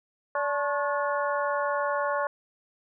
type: harmonic tone with a mistuned harmonic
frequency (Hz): 288.8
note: D4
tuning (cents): -29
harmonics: 2 / 3 / 4 / 5 / 6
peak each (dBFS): -28 / -33 / -30 / -33 / -38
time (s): 0.35-2.27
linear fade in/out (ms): 2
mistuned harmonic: 4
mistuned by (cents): -97
effects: none